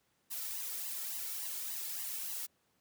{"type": "noise with flanger", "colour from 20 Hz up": "blue", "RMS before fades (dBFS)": -40, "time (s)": [0.3, 2.47], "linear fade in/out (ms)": 20, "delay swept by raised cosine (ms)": [1, 2.3], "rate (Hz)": 3.5, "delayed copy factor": 0.95, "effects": ["pink hiss -75 dBFS RMS until 2.8 s", "high-pass 100 Hz 12 dB/octave"]}